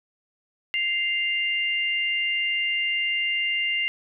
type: tone pair together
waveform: sine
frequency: 2093 / 2794 Hz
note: C7 / F7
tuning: 0 / 0 cents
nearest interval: perfect fourth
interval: 500 cents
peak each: -25 dBFS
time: 0.74-3.88 s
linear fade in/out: 0 ms
effects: none